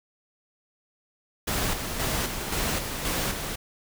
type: noise with tremolo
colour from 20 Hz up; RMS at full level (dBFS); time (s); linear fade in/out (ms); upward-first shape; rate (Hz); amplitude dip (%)
pink; -27; 1.47-3.56; 10; square; 1.9; 45
effects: none